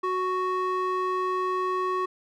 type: tone with band-pass filter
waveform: square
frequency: 370 Hz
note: F#4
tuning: in tune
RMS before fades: -27 dBFS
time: 0.03-2.06 s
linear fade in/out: 10 ms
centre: 870 Hz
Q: 5.6
effects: none